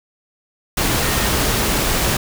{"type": "tone in noise", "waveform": "sine", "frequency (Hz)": 1847, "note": "A#6", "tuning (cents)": -16, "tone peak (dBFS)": -28, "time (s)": [1.02, 1.27], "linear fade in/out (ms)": 5, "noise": "pink", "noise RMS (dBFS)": -18, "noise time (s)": [0.77, 2.17], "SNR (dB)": -13, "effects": []}